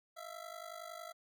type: ring-modulated tone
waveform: 25% pulse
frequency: 665 Hz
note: E5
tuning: 15 cents sharp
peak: -39 dBFS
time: 0.16-1.13 s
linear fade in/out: 20 ms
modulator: 25.4 Hz
effects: none